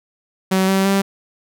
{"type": "tone with pitch steps", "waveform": "sawtooth", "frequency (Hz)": [189.2, 192.62, 196.1], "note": ["F#3", "G3", "G3"], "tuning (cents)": [39, -30, 1], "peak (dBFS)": -10, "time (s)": [0.51, 1.02], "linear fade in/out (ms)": 10, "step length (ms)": 170, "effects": []}